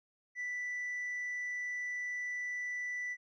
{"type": "tone with tanh clipping", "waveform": "triangle", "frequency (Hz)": 1975.5, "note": "B6", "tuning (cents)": 0, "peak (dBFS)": -36, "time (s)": [0.35, 3.17], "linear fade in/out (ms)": 50, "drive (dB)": 6, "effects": []}